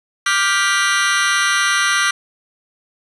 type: chord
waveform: sawtooth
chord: G dominant seventh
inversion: second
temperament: just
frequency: 1176 / 1411.2 / 1568 / 1960 Hz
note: D6 / F6 / G6 / B6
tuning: +2 / +18 / 0 / -14 cents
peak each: -16 dBFS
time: 0.26-2.11 s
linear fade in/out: 5 ms
effects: resampled to 22050 Hz + 7-bit